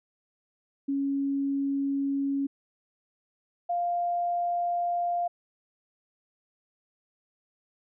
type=tone pair in turn; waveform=sine; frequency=277.2 / 698.5 Hz; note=C#4 / F5; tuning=0 / 0 cents; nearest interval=octave + major third; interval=1600 cents; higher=second; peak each=-25 dBFS; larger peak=neither; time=0.88-2.47 / 3.69-5.28 s; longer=neither; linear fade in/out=10 ms; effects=none